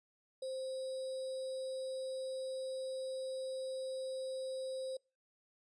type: tone with sample-and-hold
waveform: sine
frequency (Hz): 523.3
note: C5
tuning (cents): 0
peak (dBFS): -38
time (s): 0.42-4.97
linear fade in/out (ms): 5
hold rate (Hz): 4410
effects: noise-tail reverb RT60 0.3 s tail -26 dB re dry + resampled to 22050 Hz